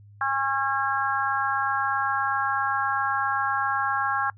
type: harmonic tone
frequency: 272.3 Hz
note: C#4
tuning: 31 cents flat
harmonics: 3 / 4 / 5 / 6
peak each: -28 / -28 / -28 / -28 dBFS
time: 0.21-4.3 s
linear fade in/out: 2 ms
effects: noise-tail reverb RT60 0.1 s tail -24 dB re dry + added 102 Hz sine -47 dBFS peak until 4.37 s